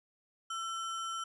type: tone with sample-and-hold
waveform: sine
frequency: 1343 Hz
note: E6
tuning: 32 cents sharp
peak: -35 dBFS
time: 0.5-1.24 s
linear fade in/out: 5 ms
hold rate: 4410 Hz
effects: resampled to 24000 Hz